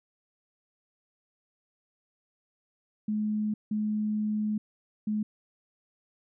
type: tone bursts at uneven times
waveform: sine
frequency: 212.6 Hz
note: G#3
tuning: 41 cents sharp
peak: -26 dBFS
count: 3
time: 3.08-3.54 / 3.71-4.58 / 5.07-5.23 s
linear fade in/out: 5 ms
effects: none